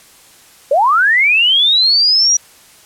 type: linear sweep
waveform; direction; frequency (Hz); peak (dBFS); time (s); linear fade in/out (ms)
sine; up; 516 to 5840; -8; 0.71-2.37; 5
effects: white hiss -44 dBFS RMS until 2.85 s + low-pass 12000 Hz 12 dB/octave